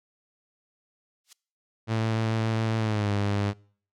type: noise with exponential growth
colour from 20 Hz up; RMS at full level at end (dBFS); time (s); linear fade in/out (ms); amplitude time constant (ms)
violet; -29; 1.24-1.33; 5; 19
type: tone with pitch glide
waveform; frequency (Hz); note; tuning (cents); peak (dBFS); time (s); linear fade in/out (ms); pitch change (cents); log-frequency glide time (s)
sawtooth; 111.6 to 101.75; A2 to G#2; +25 to -35; -20; 1.87-3.54; 50; -160; 2.79-3.1
effects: noise-tail reverb RT60 0.5 s tail -24 dB re dry + low-pass 5000 Hz 12 dB/octave